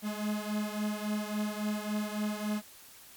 45% pulse beating tone pair, 209.6 / 213.2 Hz, G#3 / G#3, +16 / +46 cents, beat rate 3.6 Hz, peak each -33 / -36 dBFS, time 0.02-2.62 s, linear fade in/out 50 ms, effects white hiss -53 dBFS RMS until 3.16 s + MP3 96 kbps

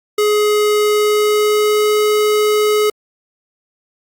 square tone with pitch glide, 420 to 422.9 Hz, G#4 to G#4, +19 to +31 cents, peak -12 dBFS, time 0.18-2.9 s, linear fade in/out 5 ms, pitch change +12 cents, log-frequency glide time 0.8-1.97 s, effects Opus 48 kbps

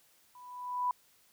sine tone with level ramp, 990 Hz, B5, 4 cents sharp, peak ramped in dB -51 to -26 dBFS, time 0.35-0.91 s, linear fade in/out 2 ms, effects white hiss -66 dBFS RMS until 1.32 s

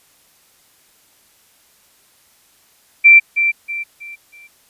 sine tone with echo, 2349 Hz, D7, in tune, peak -3 dBFS, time 3.04-3.2 s, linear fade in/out 20 ms, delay 320 ms, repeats 4, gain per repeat -9 dB, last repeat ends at 4.48 s, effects white hiss -54 dBFS RMS until 4.69 s + resampled to 32000 Hz

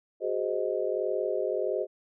sine chord, Ab dominant seventh, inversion third, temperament just, 373.8 / 415.3 / 519.1 / 623 Hz, Gb4 / Ab4 / C5 / Eb5, +18 / 0 / -14 / +2 cents, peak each -32 dBFS, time 0.2-1.87 s, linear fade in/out 50 ms, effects none

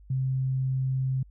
sine tone, 131.5 Hz, C3, 9 cents sharp, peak -24 dBFS, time 0.1-1.23 s, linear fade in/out 5 ms, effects added 50 Hz sine -49 dBFS peak until 1.3 s

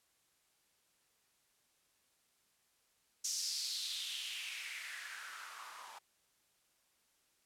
blue noise with band-pass filter sweep, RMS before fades -43 dBFS, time 3.24-5.99 s, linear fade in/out 10 ms, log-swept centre 6000 to 890 Hz, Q 3.9, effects white hiss -75 dBFS RMS until 7.45 s + low-pass 12000 Hz 12 dB/octave

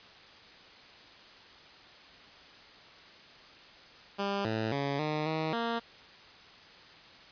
10% pulse tone with pitch steps, 199.5 / 110.5 / 140.3 / 152.7 / 158.1 / 232.1 Hz, G3 / A2 / C#3 / D#3 / D#3 / A#3, +31 / +8 / +21 / -32 / +28 / -7 cents, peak -22 dBFS, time 4.18-5.8 s, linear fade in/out 20 ms, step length 270 ms, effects white hiss -53 dBFS RMS until 7.31 s + resampled to 11025 Hz

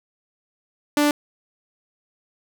sawtooth tone, 293.7 Hz, D4, in tune, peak -12 dBFS, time 0.97-1.11 s, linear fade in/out 2 ms, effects none

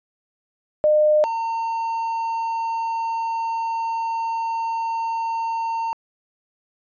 sine / triangle tone pair in turn, 607 / 911.3 Hz, D#5 / A#5, -43 / -39 cents, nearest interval perfect fifth, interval 704 cents, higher second, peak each -13 / -20 dBFS, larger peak first, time 0.84-1.24 / 1.24-5.93 s, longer second, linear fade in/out 0 ms, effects resampled to 16000 Hz

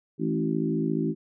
harmonic tone with a mistuned harmonic, 54.3 Hz, A1, 22 cents flat, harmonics 3 / 4 / 5 / 6 / 7, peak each -29 / -30 / -30 / -30 / -32 dBFS, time 0.18-1.15 s, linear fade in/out 50 ms, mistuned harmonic 5, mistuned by +17 cents, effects none

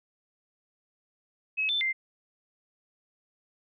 sine tone with pitch steps, 2566 / 3536 / 2090 Hz, E7 / A7 / C7, -47 / +8 / -2 cents, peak -25 dBFS, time 1.57-1.93 s, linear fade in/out 20 ms, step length 120 ms, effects none

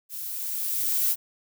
violet noise with level ramp, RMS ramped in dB -36 to -22 dBFS, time 0.09-1.16 s, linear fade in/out 50 ms, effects none

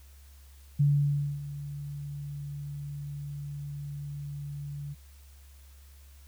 sine tone with ADSR envelope, 143.7 Hz, D3, 37 cents flat, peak -19 dBFS, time 0.79-4.95 s, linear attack 14 ms, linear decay 590 ms, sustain -16 dB, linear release 27 ms, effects added 69 Hz sine -50 dBFS peak until 6.27 s + white hiss -61 dBFS RMS until 6.27 s

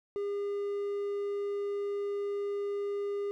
triangle tone, 404.9 Hz, G#4, 44 cents flat, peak -29 dBFS, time 0.16-3.31 s, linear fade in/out 0 ms, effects none

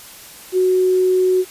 sine tone with quantisation, 370 Hz, F#4, in tune, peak -12 dBFS, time 0.52-1.45 s, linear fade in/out 50 ms, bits 7, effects white hiss -39 dBFS RMS until 1.5 s + resampled to 32000 Hz

